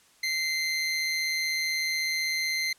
25% pulse tone with amplitude modulation, 2075 Hz, C7, 15 cents flat, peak -21 dBFS, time 0.23-2.73 s, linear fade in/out 5 ms, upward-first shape sine, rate 156 Hz, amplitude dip 35%, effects white hiss -60 dBFS RMS until 2.78 s + low-pass 10000 Hz 12 dB/octave

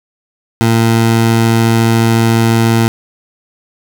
20% pulse tone, 114.2 Hz, A#2, 35 cents flat, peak -3 dBFS, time 0.61-2.88 s, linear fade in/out 0 ms, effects none

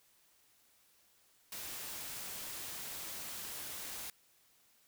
white noise, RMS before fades -44 dBFS, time 1.52-4.1 s, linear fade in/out 2 ms, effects white hiss -69 dBFS RMS until 4.87 s

